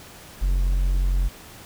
triangle tone, 45.43 Hz, F#1, 31 cents flat, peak -16 dBFS, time 0.41-1.29 s, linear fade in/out 20 ms, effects pink hiss -44 dBFS RMS until 1.65 s

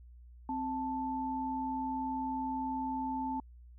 sine tone pair together, 261.6 / 880 Hz, C4 / A5, 0 / 0 cents, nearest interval octave + major sixth, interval 2100 cents, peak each -36 / -35 dBFS, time 0.49-3.4 s, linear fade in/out 2 ms, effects added 60 Hz sine -51 dBFS peak until 3.78 s

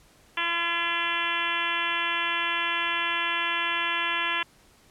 harmonic tone, 340 Hz, F4, 46 cents flat, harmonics 1 / 2 / 3 / 4 / 5 / 6 / 7 / 8 / 9 / 10, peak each -42 / -43 / -31 / -35 / -31 / -34 / -33 / -32 / -34 / -37 dBFS, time 0.37-4.43 s, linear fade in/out 5 ms, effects pink hiss -58 dBFS RMS until 4.9 s + low-pass 12000 Hz 12 dB/octave

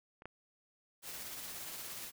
clicks, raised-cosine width 0.5 ms, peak -38 / -29 dBFS, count 2, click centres 0.221 / 0.256 s
white noise with tremolo, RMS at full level -44 dBFS, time 1.02-2.12 s, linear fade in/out 50 ms, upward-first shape sine, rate 17 Hz, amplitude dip 25%
effects none

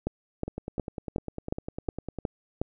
two click trains, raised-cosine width 2 ms, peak -20 / -14 dBFS, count 18 / 8, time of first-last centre 0.48-2.187 / 0.07-2.615 s, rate 9.96 / 2.75 Hz, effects none

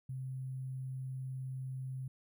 sine tone with sample-and-hold, 130.81 Hz, C3, in tune, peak -38 dBFS, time 0.09-2.08 s, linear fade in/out 5 ms, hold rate 11025 Hz, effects none

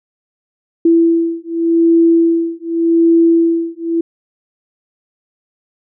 sine beating tone pair, 332.7 / 333.56 Hz, E4 / E4, +16 / +21 cents, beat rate 0.86 Hz, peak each -12 dBFS, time 0.85-4.01 s, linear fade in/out 5 ms, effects none

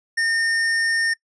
sine tone with tanh clipping, 1824 Hz, A#6, 38 cents flat, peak -20 dBFS, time 0.17-1.14 s, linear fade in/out 10 ms, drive 16 dB, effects noise-tail reverb RT60 0.1 s tail -24 dB re dry + resampled to 22050 Hz

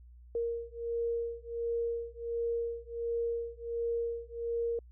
sine beating tone pair, 466.2 / 467.6 Hz, A#4 / A#4, 0 / +5 cents, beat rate 1.4 Hz, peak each -35 / -35 dBFS, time 0.35-4.79 s, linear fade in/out 2 ms, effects added 60 Hz sine -51 dBFS peak until 4.91 s

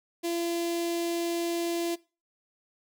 sawtooth tone with notch filter, 340.2 Hz, F4, 45 cents flat, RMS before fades -30 dBFS, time 0.23-1.96 s, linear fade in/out 20 ms, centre 1300 Hz, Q 0.81, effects noise-tail reverb RT60 0.3 s tail -20 dB re dry

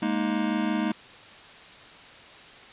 square chord, Ab suspended second, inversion none, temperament just, 207.7 / 233.6 / 311.5 Hz, Ab3 / Bb3 / Eb4, 0 / +4 / +2 cents, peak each -29 / -30 / -29 dBFS, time 0.02-0.92 s, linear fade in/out 5 ms, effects white hiss -47 dBFS RMS until 2.72 s + resampled to 8000 Hz

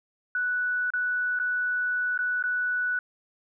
sine tone with dropouts, 1480 Hz, F#6, in tune, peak -24 dBFS, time 0.35-2.99 s, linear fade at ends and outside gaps 2 ms, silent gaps 0.904-0.936 / 1.39-1.398 / 2.177-2.189 / 2.426-2.438 s, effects none

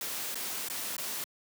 white noise with dropouts, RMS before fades -36 dBFS, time 0.01-1.24 s, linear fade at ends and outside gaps 1 ms, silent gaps 0.345-0.355 / 0.685-0.699 / 0.966-0.981 s, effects high-pass 150 Hz 12 dB/octave

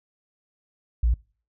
sine tone, 57.8 Hz, A#1, 14 cents flat, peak -16 dBFS, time 1.03-1.14 s, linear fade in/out 5 ms, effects noise-tail reverb RT60 0.4 s tail -24 dB re dry + tanh soft clip ceiling -14 dBFS

